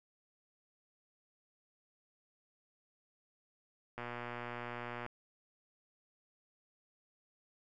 click train, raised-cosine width 0.5 ms, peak -27 dBFS, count 131, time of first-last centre 3.98-5.063 s, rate 120 Hz, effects none

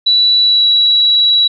sine tone with pitch glide, 3943 to 3907 Hz, B7 to B7, -4 to -19 cents, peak -7 dBFS, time 0.06-1.48 s, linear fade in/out 10 ms, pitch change -15 cents, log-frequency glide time 0.42-0.67 s, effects none

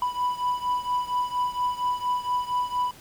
triangle beating tone pair, 987.8 / 992.1 Hz, B5 / B5, 0 / +8 cents, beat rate 4.3 Hz, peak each -24 / -27 dBFS, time 0.02-2.91 s, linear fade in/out 2 ms, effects pink hiss -49 dBFS RMS until 3 s

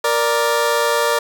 20% pulse tone pair together, 468 / 587.3 Hz, A#4 / D5, +7 / 0 cents, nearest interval major third, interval 393 cents, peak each -13 dBFS, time 0.04-1.19 s, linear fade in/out 5 ms, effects 8-bit

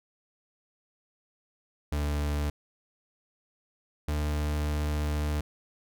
40% pulse tone pair in turn, 73.42 / 74.66 Hz, D2 / D2, 0 / +29 cents, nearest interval unison, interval 29 cents, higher second, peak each -26 dBFS, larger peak neither, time 1.92-2.5 / 4.08-5.41 s, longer second, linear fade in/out 5 ms, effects none

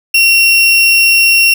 35% pulse tone, 2735 Hz, F7, 37 cents flat, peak -4 dBFS, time 0.14-1.54 s, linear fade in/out 5 ms, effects none

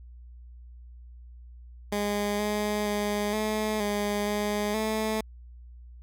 15% pulse tone with pitch steps, 205.5 / 209.2 / 206.9 / 215.1 / 205.8 / 207.7 / 218 Hz, G#3 / G#3 / G#3 / A3 / G#3 / G#3 / A3, -18 / +13 / -6 / -39 / -16 / 0 / -16 cents, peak -20 dBFS, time 1.92-5.21 s, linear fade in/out 5 ms, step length 470 ms, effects added 60 Hz sine -44 dBFS peak until 6.02 s

